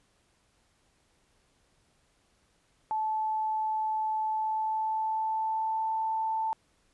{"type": "tone with pitch glide", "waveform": "sine", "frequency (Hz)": [870, 884.7], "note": ["A5", "A5"], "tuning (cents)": [-20, 9], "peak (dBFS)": -27, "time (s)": [2.91, 6.53], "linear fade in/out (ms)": 0, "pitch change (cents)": 29, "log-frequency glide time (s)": [4.25, 5.92], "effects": ["pink hiss -69 dBFS RMS until 6.93 s", "resampled to 24000 Hz"]}